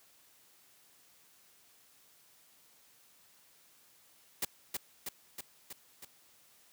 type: noise with echo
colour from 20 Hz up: white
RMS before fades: -33 dBFS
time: 4.42-4.45 s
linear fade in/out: 5 ms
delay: 320 ms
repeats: 5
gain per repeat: -3 dB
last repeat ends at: 6.05 s
effects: white hiss -64 dBFS RMS until 6.72 s + high-pass 80 Hz 12 dB/octave